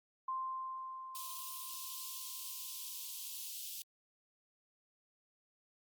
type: tone with exponential decay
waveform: sine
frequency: 1046.5 Hz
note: C6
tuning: in tune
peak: -35 dBFS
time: 0.28-3.5 s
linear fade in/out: 5 ms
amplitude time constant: 700 ms
type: high-pass noise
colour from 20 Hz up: white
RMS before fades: -45 dBFS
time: 1.15-3.82 s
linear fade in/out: 0 ms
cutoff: 2800 Hz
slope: 48 dB/octave
effects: Opus 48 kbps